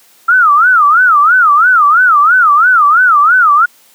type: tone with vibrato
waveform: sine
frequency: 1321 Hz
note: E6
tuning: 3 cents sharp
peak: -4 dBFS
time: 0.28-3.66 s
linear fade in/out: 10 ms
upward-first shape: sine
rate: 3 Hz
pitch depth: 240 cents each way
effects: white hiss -46 dBFS RMS until 3.94 s + high-pass 200 Hz 12 dB/octave